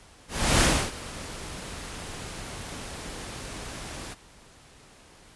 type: noise with ADSR envelope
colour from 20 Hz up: pink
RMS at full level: -19 dBFS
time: 0.28-4.15 s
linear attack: 330 ms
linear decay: 300 ms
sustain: -19 dB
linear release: 25 ms
effects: pink hiss -53 dBFS RMS until 5.35 s + resampled to 24000 Hz